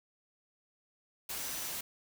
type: tone in noise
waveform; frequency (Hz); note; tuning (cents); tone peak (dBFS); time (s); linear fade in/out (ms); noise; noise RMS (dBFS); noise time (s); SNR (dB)
sine; 5920; F#8; 0; -47; 1.4-1.7; 5; white; -39; 1.29-1.81; -11
effects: none